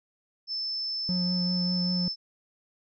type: tone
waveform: sine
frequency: 5274 Hz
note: E8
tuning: in tune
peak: -29 dBFS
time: 0.47-2.16 s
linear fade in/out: 50 ms
type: tone with vibrato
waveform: triangle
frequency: 179.8 Hz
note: F#3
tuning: 49 cents flat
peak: -24 dBFS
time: 1.09-2.08 s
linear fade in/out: 0 ms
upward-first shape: triangle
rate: 5.1 Hz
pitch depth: 19 cents each way
effects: none